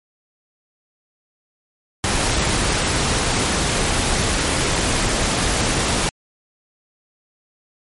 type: noise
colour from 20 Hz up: pink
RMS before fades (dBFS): -19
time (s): 2.04-6.09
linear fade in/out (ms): 0
effects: MP3 48 kbps